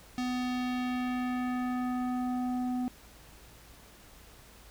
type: tone with low-pass filter sweep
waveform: square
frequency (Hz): 250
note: B3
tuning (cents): +21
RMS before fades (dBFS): -32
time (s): 0.18-2.88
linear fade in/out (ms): 0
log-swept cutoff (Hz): 5600 to 590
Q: 1.2
effects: added 54 Hz sine -58 dBFS peak until 4.7 s + pink hiss -55 dBFS RMS until 4.7 s